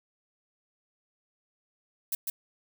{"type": "noise with echo", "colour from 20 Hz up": "violet", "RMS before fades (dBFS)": -30, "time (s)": [2.12, 2.15], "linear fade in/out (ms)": 2, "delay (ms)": 150, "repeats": 1, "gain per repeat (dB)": -2, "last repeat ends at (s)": 2.3, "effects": []}